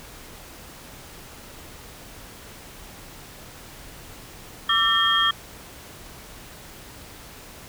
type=tone cluster; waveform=sine; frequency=1163 / 1338 / 1805 / 3235 Hz; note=D6 / E6 / A6 / G#7; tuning=-17 / +25 / +44 / -46 cents; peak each=-24 / -26 / -24 / -20 dBFS; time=4.69-5.31 s; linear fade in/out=5 ms; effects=pink hiss -43 dBFS RMS until 7.68 s